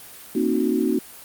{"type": "chord", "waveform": "sine", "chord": "C half-diminished seventh", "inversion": "third", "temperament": "equal with one note detuned", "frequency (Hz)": [233.1, 267.7, 311.1, 370], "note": ["Bb3", "C4", "Eb4", "Gb4"], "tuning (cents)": [0, 40, 0, 0], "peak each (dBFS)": -24, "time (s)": [0.35, 0.99], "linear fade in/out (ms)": 5, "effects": ["white hiss -42 dBFS RMS until 1.24 s", "Opus 32 kbps"]}